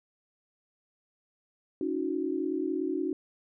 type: tone cluster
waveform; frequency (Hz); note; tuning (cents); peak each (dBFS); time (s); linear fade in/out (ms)
sine; 281.3 / 317.9 / 368.5; C#4 / D#4 / F#4; +26 / +37 / -7; -33 / -32 / -32; 1.81-3.13; 2
effects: none